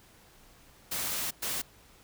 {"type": "noise bursts at uneven times", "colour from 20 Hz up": "white", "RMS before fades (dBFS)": -33, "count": 2, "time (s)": [[0.91, 1.31], [1.42, 1.62]], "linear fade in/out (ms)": 10, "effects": ["pink hiss -58 dBFS RMS until 2.03 s"]}